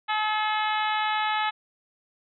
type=harmonic tone; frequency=428.6 Hz; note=A4; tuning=45 cents flat; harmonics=2 / 3 / 4 / 5 / 6 / 7 / 8 / 9; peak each=-26 / -30 / -32 / -34 / -36 / -37 / -38 / -39 dBFS; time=0.08-1.51 s; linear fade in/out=20 ms; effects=none